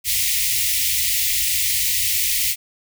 white band-stop noise, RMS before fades -20 dBFS, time 0.04-2.56 s, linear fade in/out 50 ms, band 120 to 1900 Hz, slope 96 dB/octave, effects none

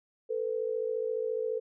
sine tone pair together, 445 / 499.5 Hz, A4 / B4, +20 / +20 cents, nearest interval major second, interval 200 cents, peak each -31 / -33 dBFS, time 0.29-1.6 s, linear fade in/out 20 ms, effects none

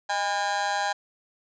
30% pulse tone with amplitude modulation, 810 Hz, G#5, 43 cents flat, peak -18 dBFS, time 0.09-0.93 s, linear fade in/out 10 ms, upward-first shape sine, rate 189 Hz, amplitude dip 85%, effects resampled to 16000 Hz + 9-bit

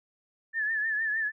sine tone with vibrato, 1752 Hz, A6, 8 cents flat, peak -26 dBFS, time 0.53-1.32 s, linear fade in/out 50 ms, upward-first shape triangle, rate 6.5 Hz, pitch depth 80 cents each way, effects none

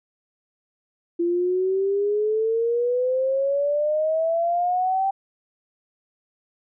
sine exponential sweep, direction up, 339.9 to 784 Hz, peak -19 dBFS, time 1.19-5.11 s, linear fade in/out 10 ms, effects none

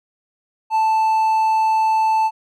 triangle tone, 880 Hz, A5, in tune, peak -12 dBFS, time 0.7-2.31 s, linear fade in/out 50 ms, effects none

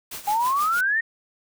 white noise with tremolo, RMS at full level -33 dBFS, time 0.11-0.81 s, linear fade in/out 5 ms, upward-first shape triangle, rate 6.3 Hz, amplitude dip 80%
sine exponential sweep, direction up, 807 to 1876 Hz, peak -19 dBFS, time 0.27-1.01 s, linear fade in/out 10 ms
effects none

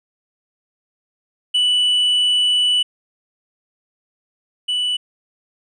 triangle tone pair in turn, 2966 / 2966 Hz, F#7 / F#7, +4 / +4 cents, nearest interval unison, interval 0 cents, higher neither, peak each -12 / -16 dBFS, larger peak first, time 1.54-2.83 / 4.68-4.97 s, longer first, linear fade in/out 10 ms, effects resampled to 22050 Hz

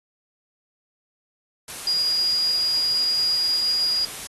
sine tone in noise, 4867 Hz, D#8, 39 cents flat, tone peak -19 dBFS, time 1.87-4.05 s, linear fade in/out 2 ms, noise white, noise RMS -35 dBFS, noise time 1.68-4.27 s, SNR +13 dB, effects AAC 32 kbps

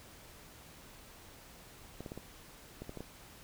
clicks, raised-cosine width 2 ms, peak -29 dBFS, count 8, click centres 2.006 / 2.062 / 2.119 / 2.176 / 2.82 / 2.894 / 2.973 / 3.006 s, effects pink hiss -55 dBFS RMS until 3.43 s

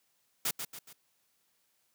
white noise with echo, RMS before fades -31 dBFS, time 0.45-0.51 s, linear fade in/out 5 ms, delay 140 ms, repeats 3, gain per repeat -7 dB, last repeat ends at 0.93 s, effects white hiss -74 dBFS RMS until 1.94 s + high-pass 80 Hz 12 dB/octave

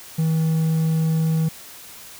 triangle tone, 160.5 Hz, E3, 46 cents flat, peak -15 dBFS, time 0.18-1.49 s, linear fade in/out 10 ms, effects white hiss -41 dBFS RMS until 2.19 s

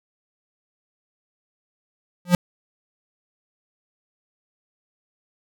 square tone with exponential growth, 177.4 Hz, F3, 27 cents sharp, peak -9 dBFS, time 2.25-2.35 s, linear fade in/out 2 ms, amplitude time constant 20 ms, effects none

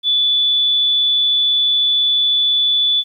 sine tone, 3466 Hz, A7, 27 cents flat, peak -12 dBFS, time 0.03-3.04 s, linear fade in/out 50 ms, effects 9-bit

